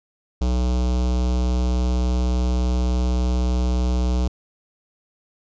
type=tone with notch filter; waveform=square; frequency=61.74 Hz; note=B1; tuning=in tune; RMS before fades=-20 dBFS; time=0.41-4.28 s; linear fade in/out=5 ms; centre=1800 Hz; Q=0.75; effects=resampled to 16000 Hz + 10-bit